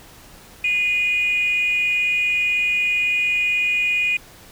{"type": "tone with frequency modulation", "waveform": "sine", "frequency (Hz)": 2461, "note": "D#7", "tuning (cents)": -20, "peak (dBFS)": -16, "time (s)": [0.64, 4.17], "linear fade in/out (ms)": 5, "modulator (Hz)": 404, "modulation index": 0.35, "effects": ["tanh soft clip ceiling -12 dBFS", "pink hiss -45 dBFS RMS until 4.51 s"]}